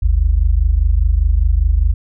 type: tone pair together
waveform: sine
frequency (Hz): 48.93 / 73.9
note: G1 / D2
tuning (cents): -2 / +11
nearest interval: perfect fifth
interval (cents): 713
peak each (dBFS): -12 / -14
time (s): 0.02-1.94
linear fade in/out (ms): 10
effects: none